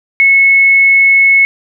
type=tone; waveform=sine; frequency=2194 Hz; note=C#7; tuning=18 cents flat; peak=-4 dBFS; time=0.2-1.45 s; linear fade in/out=0 ms; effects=none